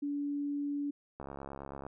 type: tone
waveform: sine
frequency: 287.1 Hz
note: D4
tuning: 39 cents flat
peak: -32 dBFS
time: 0.02-0.91 s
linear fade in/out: 10 ms
type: click train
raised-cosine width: 1 ms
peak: -29 dBFS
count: 47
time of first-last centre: 1.2-1.866 s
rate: 69.1 Hz
effects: none